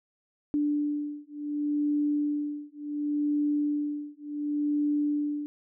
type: beating tone pair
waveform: sine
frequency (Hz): 293.7 / 294.39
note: D4 / D4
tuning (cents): 0 / +4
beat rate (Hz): 0.69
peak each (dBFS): -29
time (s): 0.54-5.46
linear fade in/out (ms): 0
effects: none